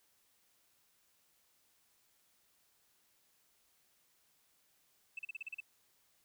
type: tone bursts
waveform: sine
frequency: 2637 Hz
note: E7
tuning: in tune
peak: -38 dBFS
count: 8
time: 5.17-5.604 s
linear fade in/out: 5 ms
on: 21 ms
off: 38 ms
effects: tanh soft clip ceiling -36 dBFS + white hiss -73 dBFS RMS until 6.24 s